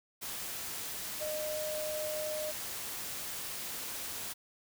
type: tone in noise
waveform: sine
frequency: 613 Hz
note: D#5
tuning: 26 cents flat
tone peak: -35 dBFS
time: 1.2-2.52 s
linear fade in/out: 20 ms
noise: white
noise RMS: -40 dBFS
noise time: 0.21-4.34 s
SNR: +2 dB
effects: none